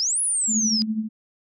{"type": "exponential two-way sweep", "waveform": "sine", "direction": "up then down", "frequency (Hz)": [4873, 10548, 4873], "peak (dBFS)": -20, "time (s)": [0, 0.82], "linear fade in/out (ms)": 0, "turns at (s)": 0.21}
{"type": "tone with tremolo", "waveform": "sine", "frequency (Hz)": 218.2, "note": "A3", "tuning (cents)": -14, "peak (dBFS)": -19, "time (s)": [0.47, 1.09], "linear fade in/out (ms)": 50, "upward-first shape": "triangle", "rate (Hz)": 12, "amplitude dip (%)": 75}
{"effects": []}